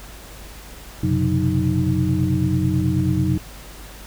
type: tone cluster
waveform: sine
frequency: 91.2 / 125.7 / 134.9 / 182.9 / 312.2 Hz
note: F#2 / B2 / C#3 / F#3 / D#4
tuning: -24 / +31 / -47 / -20 / +6 cents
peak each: -23 dBFS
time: 1.03-3.38 s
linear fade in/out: 5 ms
effects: added 50 Hz sine -40 dBFS peak until 4.06 s + pink hiss -41 dBFS RMS until 4.06 s